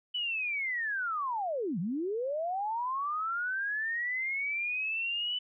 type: linear two-way sweep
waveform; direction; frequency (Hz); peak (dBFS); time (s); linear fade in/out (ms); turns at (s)
sine; down then up; 3000 to 155.56 to 3000; -30; 0.14-5.39; 10; 1.79
effects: none